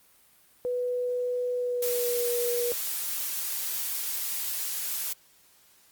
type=tone with pitch glide; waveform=sine; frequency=493.9 to 480.9 Hz; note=B4 to B4; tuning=0 to -46 cents; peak=-26 dBFS; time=0.65-2.72 s; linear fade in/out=0 ms; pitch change=-46 cents; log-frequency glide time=1.56-2.23 s
type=noise; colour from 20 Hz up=blue; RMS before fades=-31 dBFS; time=1.82-5.13 s; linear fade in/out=5 ms
effects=white hiss -60 dBFS RMS until 5.91 s + Opus 32 kbps